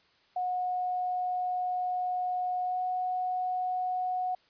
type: tone with pitch glide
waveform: sine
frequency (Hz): 728 to 733.9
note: F#5 to F#5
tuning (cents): -28 to -14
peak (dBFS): -28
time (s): 0.36-4.35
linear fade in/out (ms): 5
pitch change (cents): +14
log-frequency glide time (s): 2.64-2.79
effects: white hiss -65 dBFS RMS until 4.49 s + resampled to 11025 Hz